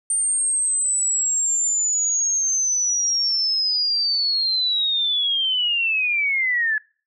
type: linear sweep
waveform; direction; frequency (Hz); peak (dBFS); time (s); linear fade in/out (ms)
sine; down; 8870 to 1700; -18; 0.1-6.78; 2
effects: noise-tail reverb RT60 0.4 s tail -25 dB re dry